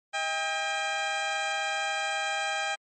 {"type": "tone pair together", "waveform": "15% pulse", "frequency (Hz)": [634.5, 800], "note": ["D#5", "G5"], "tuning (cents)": [34, 35], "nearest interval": "major third", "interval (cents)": 401, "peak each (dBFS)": [-28, -22], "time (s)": [0.13, 2.76], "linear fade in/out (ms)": 20, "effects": ["low-pass 9000 Hz 12 dB/octave", "MP3 32 kbps"]}